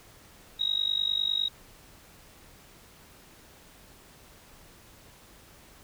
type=tone with amplitude modulation; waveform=sine; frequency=3800 Hz; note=A#7; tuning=33 cents sharp; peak=-21 dBFS; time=0.59-1.49 s; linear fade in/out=20 ms; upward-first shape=sine; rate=49.9 Hz; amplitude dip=95%; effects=pink hiss -54 dBFS RMS until 5.83 s